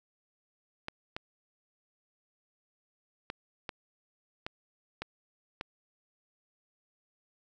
clicks, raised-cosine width 0.3 ms, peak -20 dBFS, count 7, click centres 0.884 / 1.165 / 3.301 / 3.692 / 4.465 / 5.02 / 5.611 s, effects none

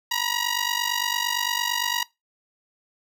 10% pulse ring-modulated tone, 956 Hz, A#5, 43 cents sharp, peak -12 dBFS, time 0.11-2.03 s, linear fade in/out 2 ms, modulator 24.4 Hz, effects noise-tail reverb RT60 0.2 s tail -21 dB re dry

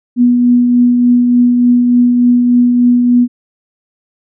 sine tone with tremolo, 243.9 Hz, B3, 21 cents flat, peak -4 dBFS, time 0.16-3.28 s, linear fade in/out 50 ms, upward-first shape triangle, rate 3.4 Hz, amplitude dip 35%, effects none

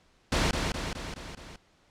pink noise with echo, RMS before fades -25 dBFS, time 0.32-0.51 s, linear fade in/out 2 ms, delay 210 ms, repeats 5, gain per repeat -4 dB, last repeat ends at 1.56 s, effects pink hiss -64 dBFS RMS until 1.9 s + low-pass 6000 Hz 12 dB/octave

